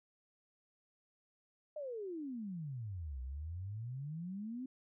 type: exponential two-way sweep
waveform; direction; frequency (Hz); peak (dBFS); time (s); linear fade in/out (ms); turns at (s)
sine; down then up; 622.3 to 61.74 to 265.5; -40; 1.76-4.66; 5; 3.21
effects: none